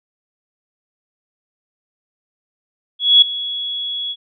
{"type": "tone with ADSR envelope", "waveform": "sine", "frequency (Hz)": 3360, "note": "G#7", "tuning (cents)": 19, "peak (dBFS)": -4, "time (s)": [2.99, 4.16], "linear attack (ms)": 230, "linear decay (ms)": 4, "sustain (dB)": -17, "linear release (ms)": 51, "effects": []}